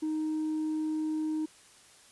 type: tone with tanh clipping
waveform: triangle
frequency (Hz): 311.1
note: D#4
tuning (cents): 0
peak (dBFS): -29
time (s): 0.02-1.46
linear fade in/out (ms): 10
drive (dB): 6
effects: white hiss -57 dBFS RMS until 2.11 s + resampled to 24000 Hz